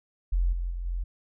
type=tone with level steps; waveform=sine; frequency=43.65 Hz; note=F1; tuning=in tune; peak=-21 / -27 / -30 / -27 dBFS; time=0.32-1.04 s; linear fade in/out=10 ms; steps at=0.52 / 0.7 / 0.85 s; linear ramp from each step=10 ms; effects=none